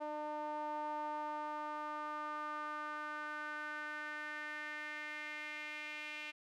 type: tone with band-pass filter sweep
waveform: sawtooth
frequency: 301.1 Hz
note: D4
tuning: 43 cents sharp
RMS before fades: -43 dBFS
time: 0-6.32 s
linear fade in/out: 20 ms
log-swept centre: 760 to 2500 Hz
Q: 4
effects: none